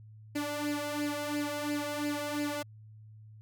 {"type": "tone with flanger", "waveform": "sawtooth", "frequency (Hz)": 293.4, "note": "D4", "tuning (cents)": -2, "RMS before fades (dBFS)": -34, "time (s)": [0.35, 2.63], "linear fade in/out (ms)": 10, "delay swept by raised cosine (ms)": [0.41, 2.01], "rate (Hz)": 2.9, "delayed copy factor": 0.7, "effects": ["added 108 Hz sine -49 dBFS peak until 3.41 s"]}